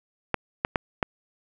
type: clicks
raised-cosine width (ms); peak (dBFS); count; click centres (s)
0.5; -7; 4; 0.343 / 0.649 / 0.758 / 1.028
effects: none